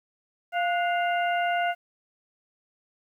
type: harmonic tone with a mistuned harmonic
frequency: 698 Hz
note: F5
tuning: 1 cent flat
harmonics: 1 / 2 / 3 / 4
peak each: -24 / -30 / -34 / -36 dBFS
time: 0.52-1.75 s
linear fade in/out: 50 ms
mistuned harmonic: 2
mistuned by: +78 cents
effects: 10-bit